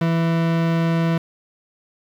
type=tone; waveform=40% pulse; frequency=165.7 Hz; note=E3; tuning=9 cents sharp; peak=-16 dBFS; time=0.01-1.18 s; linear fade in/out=5 ms; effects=low-pass 3000 Hz 12 dB/octave + 7-bit